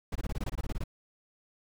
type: noise bursts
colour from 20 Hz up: brown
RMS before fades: -32 dBFS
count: 13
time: 0.12-0.839 s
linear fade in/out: 5 ms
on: 35 ms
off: 22 ms
effects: none